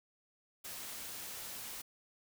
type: noise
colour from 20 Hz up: white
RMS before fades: -45 dBFS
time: 0.64-1.82 s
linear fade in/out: 10 ms
effects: none